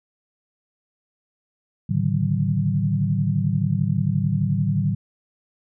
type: tone cluster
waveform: sine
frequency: 107.5 / 142.3 / 153.7 / 189 Hz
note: A2 / C#3 / D#3 / F#3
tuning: -40 / +46 / -21 / +37 cents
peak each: -24 dBFS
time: 1.89-4.95 s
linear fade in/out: 10 ms
effects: none